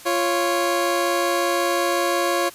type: tone pair together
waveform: 20% pulse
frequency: 346.8 / 553 Hz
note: F4 / C#5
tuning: -12 / -4 cents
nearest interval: minor sixth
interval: 808 cents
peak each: -17 / -17 dBFS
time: 0.05-2.5 s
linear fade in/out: 20 ms
effects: white hiss -43 dBFS RMS until 2.54 s + resampled to 32000 Hz